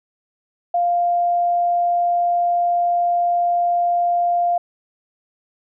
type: tone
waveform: sine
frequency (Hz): 698.5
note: F5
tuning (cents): 0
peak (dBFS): -15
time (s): 0.74-4.58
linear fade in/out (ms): 5
effects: none